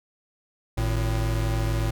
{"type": "tone pair together", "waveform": "square", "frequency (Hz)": [52.05, 111.9], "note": ["G#1", "A2"], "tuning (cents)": [5, 30], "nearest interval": "octave + minor second", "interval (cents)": 1325, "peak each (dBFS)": -26, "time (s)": [0.77, 1.91], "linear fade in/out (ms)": 10, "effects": []}